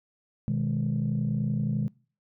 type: chord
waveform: sine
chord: G# minor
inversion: first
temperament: just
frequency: 124.59 / 155.74 / 207.7 Hz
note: B2 / D#3 / G#3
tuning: +16 / +2 / 0 cents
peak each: -28 dBFS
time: 0.48-1.88 s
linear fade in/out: 0 ms
effects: noise-tail reverb RT60 0.4 s tail -24 dB re dry + tanh soft clip ceiling -19 dBFS